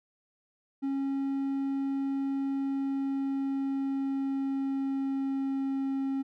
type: tone with pitch glide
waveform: triangle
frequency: 273.5 to 270.5 Hz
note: C#4 to C#4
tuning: -23 to -42 cents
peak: -26 dBFS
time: 0.82-6.23 s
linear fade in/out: 20 ms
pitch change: -19 cents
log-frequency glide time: 2.52-6.04 s
effects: none